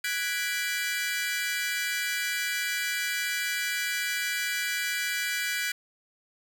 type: chord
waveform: sawtooth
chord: G# half-diminished seventh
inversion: third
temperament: equal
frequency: 1480 / 1661.2 / 1975.5 / 2349 Hz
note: F#6 / G#6 / B6 / D7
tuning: 0 / 0 / 0 / 0 cents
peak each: -30 dBFS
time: 0.04-5.72 s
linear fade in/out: 5 ms
effects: none